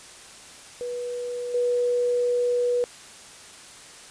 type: tone with level steps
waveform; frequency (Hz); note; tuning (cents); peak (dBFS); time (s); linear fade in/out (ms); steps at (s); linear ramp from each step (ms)
sine; 487.6; B4; -22; -28 / -20; 0.81-2.84; 0; 1.54; 5
effects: white hiss -45 dBFS RMS until 4.1 s + resampled to 22050 Hz